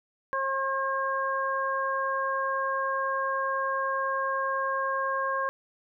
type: harmonic tone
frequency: 538 Hz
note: C5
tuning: 48 cents sharp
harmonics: 1 / 2 / 3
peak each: -32 / -28 / -32 dBFS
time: 0.33-5.49 s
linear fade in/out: 0 ms
effects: none